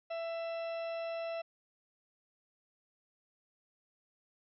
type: harmonic tone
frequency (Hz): 665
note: E5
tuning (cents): +15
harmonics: 1 / 2 / 3 / 4 / 5 / 6 / 8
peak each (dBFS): -36 / -50 / -54 / -49 / -60 / -57 / -60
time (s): 0.1-1.42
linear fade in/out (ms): 10
effects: none